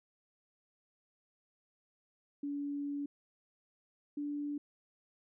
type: tone pair in turn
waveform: sine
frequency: 285.9 / 290.9 Hz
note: D4 / D4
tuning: -46 / -16 cents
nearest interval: unison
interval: 30 cents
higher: second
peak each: -35 / -35 dBFS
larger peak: neither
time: 2.43-3.06 / 4.17-4.58 s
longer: first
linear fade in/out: 5 ms
effects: none